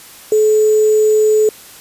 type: tone with sample-and-hold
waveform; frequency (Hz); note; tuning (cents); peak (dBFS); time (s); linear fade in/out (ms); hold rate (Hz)
sine; 430; A4; -40; -8; 0.32-1.49; 2; 7350
effects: white hiss -38 dBFS RMS until 1.8 s + resampled to 32000 Hz